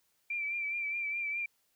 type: tone with vibrato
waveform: sine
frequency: 2349 Hz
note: D7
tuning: in tune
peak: -32 dBFS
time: 0.3-1.46 s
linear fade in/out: 5 ms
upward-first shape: triangle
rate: 4.8 Hz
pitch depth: 50 cents each way
effects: white hiss -74 dBFS RMS until 1.75 s